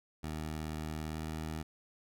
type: tone with pitch glide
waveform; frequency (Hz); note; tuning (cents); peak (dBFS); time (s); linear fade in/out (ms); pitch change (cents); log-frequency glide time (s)
15% pulse; 77.78 to 78.77; D#2 to D#2; 0 to +22; -31; 0.23-1.63; 10; +22; 1.12-1.17
effects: none